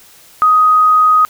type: tone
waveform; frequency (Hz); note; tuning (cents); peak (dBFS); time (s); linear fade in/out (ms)
sine; 1252; D#6; +10; -6; 0.42-1.25; 0
effects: white hiss -43 dBFS RMS until 1.29 s

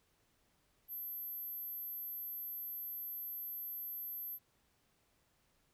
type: tone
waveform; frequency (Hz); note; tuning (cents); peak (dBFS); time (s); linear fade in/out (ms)
sine; 12260; G9; -40; -39; 0.88-4.39; 50
effects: tanh soft clip ceiling -39 dBFS + pink hiss -75 dBFS RMS until 5.73 s

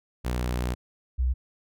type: tone pair in turn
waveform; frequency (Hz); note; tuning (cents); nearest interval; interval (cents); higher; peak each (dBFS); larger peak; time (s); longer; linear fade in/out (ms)
sawtooth / sine; 61.3 / 63.02; B1 / B1; -12 / +36; unison; 48; second; -22 / -21; second; 0.24-0.75 / 1.18-1.34; first; 20
effects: none

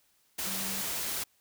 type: tone in noise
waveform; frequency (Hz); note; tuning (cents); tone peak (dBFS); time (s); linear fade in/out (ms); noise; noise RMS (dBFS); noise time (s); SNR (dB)
sine; 193.3; G3; -24; -41; 0.46-0.82; 10; white; -34; 0.38-1.24; -10
effects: white hiss -69 dBFS RMS until 1.4 s

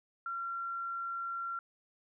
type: tone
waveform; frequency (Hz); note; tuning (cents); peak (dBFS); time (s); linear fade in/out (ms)
sine; 1370; F6; -34; -35; 0.26-1.59; 2
effects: none

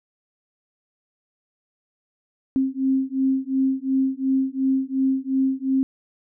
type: beating tone pair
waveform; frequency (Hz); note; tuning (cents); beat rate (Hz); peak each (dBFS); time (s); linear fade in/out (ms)
sine; 264.5 / 267.3; C4 / C4; +19 / +37; 2.8; -22 / -22; 2.56-5.83; 0
effects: none

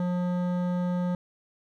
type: tone with hard clipping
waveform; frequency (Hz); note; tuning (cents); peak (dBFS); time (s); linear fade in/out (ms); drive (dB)
sine; 178.5; F3; +38; -27; 0-1.15; 2; 13
effects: none

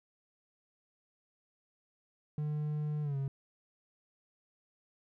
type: tone with pitch glide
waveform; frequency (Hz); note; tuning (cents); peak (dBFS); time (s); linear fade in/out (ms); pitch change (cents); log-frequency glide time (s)
triangle; 150.1 to 136.85; D3 to C#3; +38 to -22; -30; 2.38-3.28; 2; -160; 3.02-3.17
effects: none

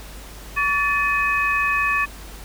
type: tone cluster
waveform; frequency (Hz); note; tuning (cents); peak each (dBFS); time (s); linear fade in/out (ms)
sine; 1133 / 1755 / 2522; C#6 / A6 / D#7; +37 / -5 / +23; -22; 0.56-2.06; 20
effects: added 50 Hz sine -37 dBFS peak until 2.44 s + pink hiss -41 dBFS RMS until 2.44 s

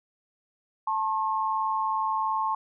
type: tone pair together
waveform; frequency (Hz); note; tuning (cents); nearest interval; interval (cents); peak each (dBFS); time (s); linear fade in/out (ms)
sine; 879.2 / 1078; A5 / C#6; -2 / -49; major third; 353; -27; 0.87-2.55; 5
effects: none

